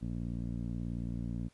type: tone with low-pass filter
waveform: 15% pulse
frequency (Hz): 58.5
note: A#1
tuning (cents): +7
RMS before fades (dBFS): -37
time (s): 0.01-1.49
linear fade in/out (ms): 20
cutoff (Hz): 260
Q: 1.6
effects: pink hiss -68 dBFS RMS until 1.53 s + resampled to 24000 Hz